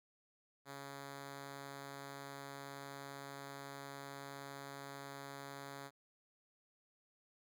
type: tone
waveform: 5% pulse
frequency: 139.3 Hz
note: C#3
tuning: 9 cents sharp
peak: -36 dBFS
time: 0.65-5.91 s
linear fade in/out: 50 ms
effects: none